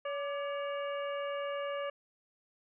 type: harmonic tone with a mistuned harmonic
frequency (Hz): 566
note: C#5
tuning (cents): +36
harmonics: 1 / 2 / 3 / 4 / 5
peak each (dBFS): -35 / -41 / -46 / -49 / -48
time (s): 0.05-1.9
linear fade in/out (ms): 5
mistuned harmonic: 2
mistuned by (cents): +67
effects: none